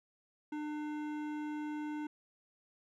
sine tone with hard clipping, 300 Hz, D4, 37 cents sharp, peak -39 dBFS, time 0.52-2.07 s, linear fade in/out 5 ms, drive 14 dB, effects none

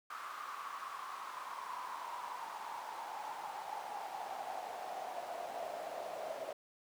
brown noise with high-pass filter sweep, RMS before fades -44 dBFS, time 0.1-6.53 s, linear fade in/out 5 ms, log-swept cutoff 1200 to 620 Hz, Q 7.4, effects none

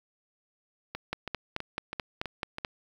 two click trains, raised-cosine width 0.3 ms, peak -19 / -15 dBFS, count 6 / 8, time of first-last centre 0.95-2.584 / 1.13-2.648 s, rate 3.06 / 4.61 Hz, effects 8-bit

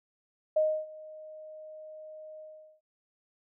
sine tone with ADSR envelope, 621 Hz, D#5, 3 cents flat, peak -21 dBFS, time 0.56-2.81 s, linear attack 8 ms, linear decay 290 ms, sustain -22 dB, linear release 410 ms, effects none

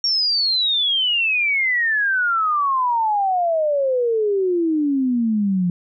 sine exponential sweep, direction down, 5588 to 173.3 Hz, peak -16 dBFS, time 0.04-5.7 s, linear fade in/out 2 ms, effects none

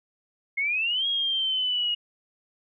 sine exponential two-way sweep, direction up then down, 2135 to 3298 to 2873 Hz, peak -23 dBFS, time 0.57-1.95 s, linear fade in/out 10 ms, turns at 1.07 s, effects none

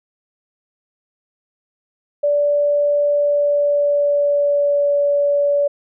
sine tone with pitch glide, 581 to 573.7 Hz, D5 to D5, -19 to -41 cents, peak -13 dBFS, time 2.23-5.68 s, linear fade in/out 10 ms, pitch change -22 cents, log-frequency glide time 3.11-4.93 s, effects none

